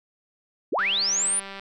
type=linear sweep; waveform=sine; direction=up; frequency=202.5 to 9880 Hz; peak=-21 dBFS; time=0.72-1.4 s; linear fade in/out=10 ms
type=click train; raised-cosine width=0.3 ms; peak=-22 dBFS; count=159; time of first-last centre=0.79-1.596 s; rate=196 Hz
effects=none